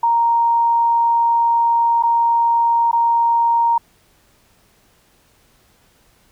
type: tone with dropouts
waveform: sine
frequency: 932 Hz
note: A#5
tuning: 1 cent flat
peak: -12 dBFS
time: 0.03-3.78 s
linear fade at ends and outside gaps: 5 ms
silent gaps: 2.026-2.034 / 2.914-2.929 s
effects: pink hiss -56 dBFS RMS until 6.31 s